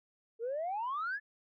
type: exponential sweep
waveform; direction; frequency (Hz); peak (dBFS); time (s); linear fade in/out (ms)
sine; up; 440 to 1760; -32; 0.39-1.2; 50
effects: tanh soft clip ceiling -30 dBFS